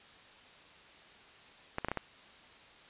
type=clicks; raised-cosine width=0.5 ms; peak=-18 dBFS; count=5; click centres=1.784 / 1.847 / 1.885 / 1.916 / 1.973 s; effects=white hiss -56 dBFS RMS until 2.89 s + resampled to 8000 Hz